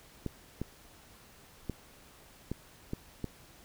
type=clicks; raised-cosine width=3 ms; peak=-21 dBFS; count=6; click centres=0.263 / 0.616 / 1.697 / 2.516 / 2.934 / 3.243 s; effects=pink hiss -57 dBFS RMS until 3.64 s